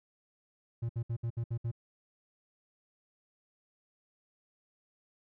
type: tone bursts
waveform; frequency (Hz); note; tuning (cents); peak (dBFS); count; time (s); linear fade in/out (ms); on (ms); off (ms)
triangle; 116.54; A#2; 0; -29; 7; 0.82-1.715; 10; 73; 64
effects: none